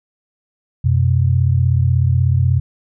sine tone pair together, 90.5 / 126.88 Hz, F#2 / B2, -38 / +47 cents, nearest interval tritone, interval 585 cents, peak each -14 dBFS, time 0.84-2.6 s, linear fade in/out 10 ms, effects none

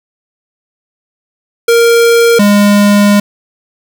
square tone pair in turn, 466.2 / 204.5 Hz, A#4 / G#3, 0 / -26 cents, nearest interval octave + major second, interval 1426 cents, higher first, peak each -5 dBFS, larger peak neither, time 1.68-2.39 / 2.39-3.2 s, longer second, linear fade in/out 5 ms, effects 7-bit

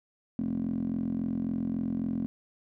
10% pulse tone with band-pass filter, 43.65 Hz, F1, in tune, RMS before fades -31 dBFS, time 0.39-2.26 s, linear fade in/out 0 ms, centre 240 Hz, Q 7.4, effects none

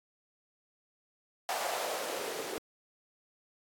blue noise with band-pass filter sweep, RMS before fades -36 dBFS, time 1.49-2.58 s, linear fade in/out 0 ms, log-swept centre 750 to 380 Hz, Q 3.6, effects AAC 64 kbps

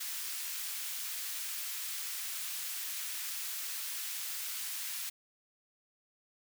white high-pass noise, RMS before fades -39 dBFS, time 0-5.1 s, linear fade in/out 10 ms, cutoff 1600 Hz, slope 12 dB/octave, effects none

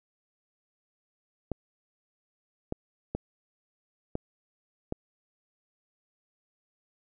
clicks, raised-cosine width 2 ms, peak -17 dBFS, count 5, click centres 1.517 / 2.724 / 3.15 / 4.154 / 4.924 s, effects none

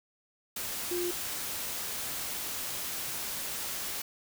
sine tone in noise, 352.9 Hz, F4, 18 cents sharp, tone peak -30 dBFS, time 0.91-1.11 s, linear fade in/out 5 ms, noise white, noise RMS -36 dBFS, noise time 0.56-4.02 s, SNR +3 dB, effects none

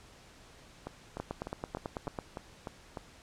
two click trains, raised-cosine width 1 ms, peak -24 / -21 dBFS, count 8 / 10, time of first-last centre 0.87-2.972 / 1.2-2.188 s, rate 3.33 / 9.11 Hz, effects pink hiss -56 dBFS RMS until 3.22 s + low-pass 8000 Hz 12 dB/octave

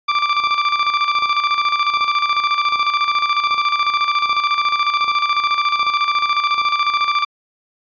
sawtooth tone with tremolo, 1174.7 Hz, D6, in tune, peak -9 dBFS, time 0.08-7.25 s, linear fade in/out 10 ms, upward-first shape square, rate 14 Hz, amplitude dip 55%, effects resampled to 11025 Hz

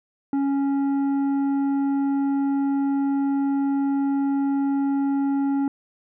sine tone with tanh clipping, 277.2 Hz, C#4, in tune, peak -21 dBFS, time 0.33-5.68 s, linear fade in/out 2 ms, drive 8 dB, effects none

